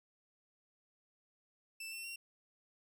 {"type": "tone with pitch steps", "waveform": "sawtooth", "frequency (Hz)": [2654, 2699, 2744], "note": ["E7", "E7", "F7"], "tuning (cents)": [11, 40, -31], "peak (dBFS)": -40, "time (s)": [1.8, 2.16], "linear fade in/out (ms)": 5, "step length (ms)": 120, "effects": []}